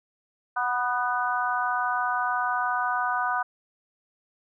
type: harmonic tone with a mistuned harmonic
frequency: 246 Hz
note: B3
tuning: 7 cents flat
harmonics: 3 / 4 / 5 / 6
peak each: -29 / -29 / -29 / -29 dBFS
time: 0.56-3.43 s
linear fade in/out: 10 ms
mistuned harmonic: 6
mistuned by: +20 cents
effects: none